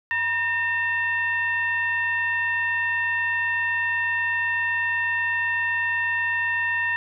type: tone with frequency modulation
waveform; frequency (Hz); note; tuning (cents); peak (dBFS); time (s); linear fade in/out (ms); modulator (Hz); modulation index
sine; 1827; A#6; -35; -21; 0.11-6.96; 0; 866; 0.62
effects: none